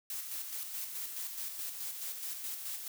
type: noise with tremolo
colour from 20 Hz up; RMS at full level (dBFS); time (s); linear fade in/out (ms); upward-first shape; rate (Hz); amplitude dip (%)
blue; -39; 0.1-2.88; 2; square; 4.7; 40
effects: none